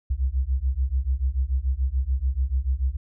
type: beating tone pair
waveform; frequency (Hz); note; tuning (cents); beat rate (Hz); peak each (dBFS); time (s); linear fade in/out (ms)
sine; 62.2 / 69.1; B1 / C#2; +13 / -5; 6.9; -24; 0.1-2.97; 10
effects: none